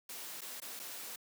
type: noise with dropouts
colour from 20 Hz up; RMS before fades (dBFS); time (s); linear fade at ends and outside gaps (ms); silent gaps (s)
white; -45; 0.09-1.16; 5; 0.409-0.416 / 0.602-0.618 / 0.794-0.797
effects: high-pass 200 Hz 12 dB/octave